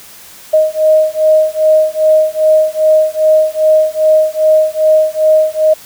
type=beating tone pair; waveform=sine; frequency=622.3 / 624.8 Hz; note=D#5 / D#5; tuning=0 / +7 cents; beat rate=2.5 Hz; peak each=-10 dBFS; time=0.53-5.74 s; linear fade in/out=10 ms; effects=white hiss -36 dBFS RMS until 5.85 s